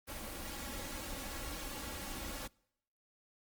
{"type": "noise with comb filter", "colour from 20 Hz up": "pink", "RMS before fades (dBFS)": -43, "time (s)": [0.07, 2.48], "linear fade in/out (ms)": 20, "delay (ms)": 3.6, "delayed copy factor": 0.65, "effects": ["noise-tail reverb RT60 0.8 s tail -26 dB re dry", "Opus 24 kbps"]}